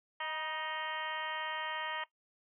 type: harmonic tone with a mistuned harmonic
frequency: 311.5 Hz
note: D#4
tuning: 2 cents sharp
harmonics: 2 / 3 / 4 / 5 / 6 / 7 / 8 / 9 / 10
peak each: -47 / -39 / -44 / -50 / -42 / -47 / -52 / -48 / -45 dBFS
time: 0.2-2.04 s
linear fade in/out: 5 ms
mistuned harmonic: 3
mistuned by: +32 cents
effects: noise-tail reverb RT60 0.1 s tail -17 dB re dry